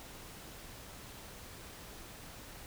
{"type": "silence", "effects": ["pink hiss -50 dBFS RMS until 2.66 s"]}